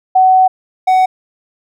sine / triangle tone pair in turn, 750 / 747.3 Hz, F#5 / F#5, +23 / +17 cents, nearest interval unison, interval 6 cents, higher first, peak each -5 dBFS, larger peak neither, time 0.15-0.48 / 0.87-1.06 s, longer first, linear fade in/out 10 ms, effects none

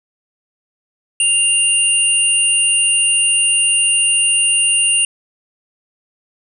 sine tone pair together, 2794 / 9293 Hz, F7 / D9, 0 / -19 cents, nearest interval octave + major sixth, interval 2081 cents, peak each -14 dBFS, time 1.2-5.05 s, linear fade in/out 2 ms, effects none

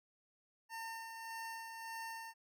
25% pulse tone with tremolo, 907 Hz, A#5, 48 cents flat, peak -39 dBFS, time 0.69-2.34 s, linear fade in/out 50 ms, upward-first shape sine, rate 1.7 Hz, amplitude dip 40%, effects none

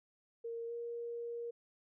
sine tone with pitch glide, 463.2 to 470.5 Hz, A#4 to A#4, -11 to +16 cents, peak -39 dBFS, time 0.44-1.51 s, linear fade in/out 10 ms, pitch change +27 cents, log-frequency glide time 0.67-0.72 s, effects none

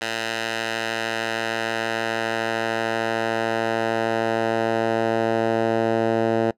10% pulse tone with band-pass filter sweep, 113.3 Hz, A#2, 49 cents flat, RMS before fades -23 dBFS, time 0.01-6.51 s, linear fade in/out 5 ms, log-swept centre 2600 to 500 Hz, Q 0.73, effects noise-tail reverb RT60 0.1 s tail -21 dB re dry

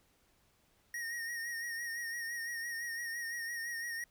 square tone with vibrato, 1864.7 Hz, A#6, in tune, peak -38 dBFS, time 0.94-4.04 s, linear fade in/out 2 ms, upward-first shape sine, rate 5.9 Hz, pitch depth 41 cents each way, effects pink hiss -71 dBFS RMS until 4.1 s

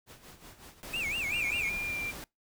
pink noise with tremolo, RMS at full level -49 dBFS, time 0.06-0.83 s, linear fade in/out 50 ms, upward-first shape sine, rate 5.4 Hz, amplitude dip 70%
pink noise, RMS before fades -43 dBFS, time 0.83-2.24 s, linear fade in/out 0 ms
triangle tone with vibrato, 2465 Hz, D#7, 17 cents flat, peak -29 dBFS, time 0.93-1.7 s, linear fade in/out 10 ms, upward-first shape sine, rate 5.1 Hz, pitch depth 230 cents each way
sine tone with pitch glide, 2400 to 2368 Hz, D7 to D7, +37 to +14 cents, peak -32 dBFS, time 1.3-2.12 s, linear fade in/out 20 ms, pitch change -23 cents, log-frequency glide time 1.86-1.98 s
effects noise-tail reverb RT60 0.2 s tail -25 dB re dry

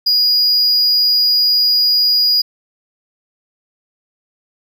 triangle tone, 4891 Hz, D#8, 31 cents flat, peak -9 dBFS, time 0.06-2.42 s, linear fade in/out 10 ms, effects none

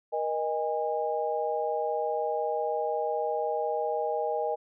sine tone cluster, 474.3 / 620 / 816 Hz, A#4 / D#5 / G#5, +30 / -6 / -31 cents, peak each -31 dBFS, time 0.12-4.56 s, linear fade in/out 20 ms, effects none

